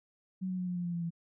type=tone with pitch steps; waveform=sine; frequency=186.9 / 184.11 / 181.37 / 178.67 / 176 / 173.38 / 170.8 / 168.25 Hz; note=F#3 / F#3 / F#3 / F3 / F3 / F3 / F3 / E3; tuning=+18 / -8 / -34 / +40 / +14 / -12 / -38 / +36 cents; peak=-32 dBFS; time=0.41-1.106 s; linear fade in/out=20 ms; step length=87 ms; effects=none